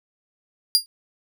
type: tone with exponential decay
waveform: sawtooth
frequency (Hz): 4801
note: D8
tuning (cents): +37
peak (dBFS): -7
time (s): 0.75-0.86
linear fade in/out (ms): 0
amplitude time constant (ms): 22
effects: none